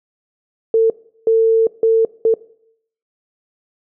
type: tone bursts at uneven times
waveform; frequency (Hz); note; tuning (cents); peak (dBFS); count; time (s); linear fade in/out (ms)
sine; 450; A4; +39; -9; 4; 0.74-0.9 / 1.27-1.67 / 1.83-2.05 / 2.25-2.34; 2
effects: noise-tail reverb RT60 0.7 s tail -21 dB re dry